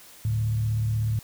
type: tone with frequency modulation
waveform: sine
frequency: 110 Hz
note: A2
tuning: in tune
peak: -22 dBFS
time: 0.25-1.19 s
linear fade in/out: 0 ms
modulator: 36.4 Hz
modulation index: 0.43
effects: white hiss -49 dBFS RMS until 1.23 s

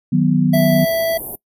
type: chord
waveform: sine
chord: B major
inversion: first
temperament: equal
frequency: 155.56 / 185 / 246.9 Hz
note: D#3 / F#3 / B3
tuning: 0 / 0 / 0 cents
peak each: -16 dBFS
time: 0.12-0.85 s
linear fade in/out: 10 ms
type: band-stop noise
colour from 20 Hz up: white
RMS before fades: -25 dBFS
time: 0.53-1.36 s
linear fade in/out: 10 ms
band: 820 to 11000 Hz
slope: 48 dB/octave
type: harmonic tone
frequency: 659.3 Hz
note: E5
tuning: in tune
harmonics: 1 / 3 / 5 / 7 / 9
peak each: -15 / -27 / -32 / -32 / -39 dBFS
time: 0.53-1.18 s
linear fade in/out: 10 ms
effects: noise-tail reverb RT60 0.1 s tail -22 dB re dry + resampled to 32000 Hz

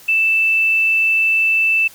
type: tone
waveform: sine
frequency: 2647 Hz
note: E7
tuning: 7 cents sharp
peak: -12 dBFS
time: 0.08-1.88 s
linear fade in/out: 10 ms
effects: white hiss -43 dBFS RMS until 1.94 s

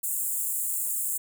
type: high-pass noise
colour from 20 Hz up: pink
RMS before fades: -29 dBFS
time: 0.03-1.18 s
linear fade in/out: 10 ms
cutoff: 7200 Hz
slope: 96 dB/octave
effects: none

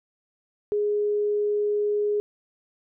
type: tone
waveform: sine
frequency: 415.5 Hz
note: G#4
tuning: 1 cent sharp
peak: -21 dBFS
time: 0.72-2.2 s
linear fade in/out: 0 ms
effects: none

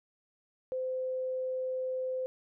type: tone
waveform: sine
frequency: 515 Hz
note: C5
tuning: 28 cents flat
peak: -31 dBFS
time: 0.72-2.26 s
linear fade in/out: 0 ms
effects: none

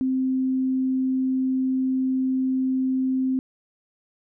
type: tone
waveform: sine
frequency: 260.8 Hz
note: C4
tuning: 5 cents flat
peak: -20 dBFS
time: 0.01-3.39 s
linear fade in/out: 0 ms
effects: none

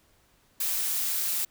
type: noise with amplitude modulation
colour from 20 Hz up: blue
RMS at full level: -27 dBFS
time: 0.6-1.45 s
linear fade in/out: 5 ms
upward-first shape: sine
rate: 174 Hz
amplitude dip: 30%
effects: pink hiss -64 dBFS RMS until 1.5 s

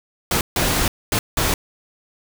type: noise bursts at uneven times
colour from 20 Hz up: pink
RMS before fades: -19 dBFS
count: 4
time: 0.31-0.41 / 0.56-0.88 / 1.12-1.19 / 1.37-1.54 s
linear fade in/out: 2 ms
effects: none

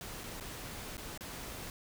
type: noise with dropouts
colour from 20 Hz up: pink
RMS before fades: -44 dBFS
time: 0.01-1.7 s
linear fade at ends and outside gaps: 1 ms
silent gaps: 0.236-0.239 / 0.4-0.408 / 0.97-0.979 / 1.176-1.208 s
effects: none

